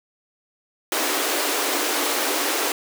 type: high-pass noise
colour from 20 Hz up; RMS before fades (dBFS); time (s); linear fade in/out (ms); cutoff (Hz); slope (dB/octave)
pink; -23; 0.92-2.72; 2; 270; 96
effects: none